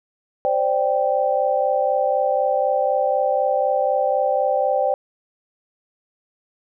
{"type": "chord", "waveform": "sine", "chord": "C suspended second", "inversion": "none", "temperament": "equal", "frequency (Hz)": [523.3, 587.3, 784], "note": ["C5", "D5", "G5"], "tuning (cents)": [0, 0, 0], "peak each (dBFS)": -21, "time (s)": [0.45, 4.94], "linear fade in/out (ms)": 0, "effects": []}